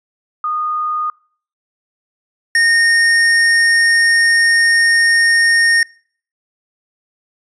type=tone pair in turn; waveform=sine / square; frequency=1230 / 1842.9 Hz; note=D#6 / A#6; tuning=-20 / -20 cents; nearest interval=perfect fifth; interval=700 cents; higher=second; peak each=-16 / -10 dBFS; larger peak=second; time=0.44-1.1 / 2.55-5.83 s; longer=second; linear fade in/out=2 ms; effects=noise-tail reverb RT60 0.5 s tail -25 dB re dry + resampled to 22050 Hz